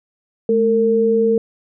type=tone pair together; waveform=sine; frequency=214.8 / 455.2 Hz; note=A3 / A#4; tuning=-41 / -41 cents; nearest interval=octave + minor second; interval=1300 cents; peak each=-19 / -13 dBFS; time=0.49-1.38 s; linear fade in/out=2 ms; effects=none